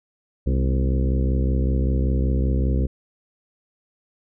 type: harmonic tone with a mistuned harmonic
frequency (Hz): 65.2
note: C2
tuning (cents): -5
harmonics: 1 / 2 / 3 / 4 / 5 / 6 / 7 / 8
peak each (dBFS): -19 / -25 / -29 / -31 / -33 / -35 / -36 / -37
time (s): 0.46-2.87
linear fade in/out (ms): 10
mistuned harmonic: 3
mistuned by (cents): +79
effects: none